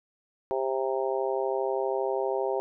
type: harmonic tone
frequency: 132.5 Hz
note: C3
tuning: 22 cents sharp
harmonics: 3 / 4 / 5 / 6 / 7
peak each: -29 / -31 / -33 / -35 / -36 dBFS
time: 0.51-2.6 s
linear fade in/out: 0 ms
effects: none